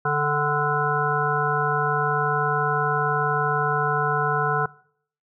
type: harmonic tone with a mistuned harmonic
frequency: 146.6 Hz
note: D3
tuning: 3 cents flat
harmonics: 1 / 3 / 5 / 7 / 9 / 10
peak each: -27 / -27 / -27 / -27 / -27 / -27 dBFS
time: 0.05-4.66 s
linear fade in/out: 5 ms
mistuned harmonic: 5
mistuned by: +29 cents
effects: noise-tail reverb RT60 0.6 s tail -22 dB re dry